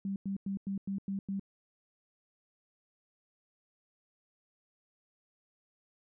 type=tone bursts; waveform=sine; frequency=196 Hz; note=G3; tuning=in tune; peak=-32 dBFS; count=7; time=0.05-1.396 s; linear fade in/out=2 ms; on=110 ms; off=96 ms; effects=none